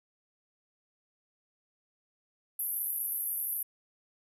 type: band-pass noise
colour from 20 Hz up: pink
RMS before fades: -34 dBFS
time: 2.59-3.63 s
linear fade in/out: 5 ms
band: 11000 to 13000 Hz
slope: 96 dB/octave
effects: none